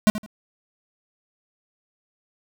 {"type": "tone with echo", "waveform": "square", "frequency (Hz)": 213, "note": "G#3", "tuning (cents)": 44, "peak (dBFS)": -13, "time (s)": [0.07, 0.1], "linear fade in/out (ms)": 0, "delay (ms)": 81, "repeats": 2, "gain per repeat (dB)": -13, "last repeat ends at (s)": 0.262, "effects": []}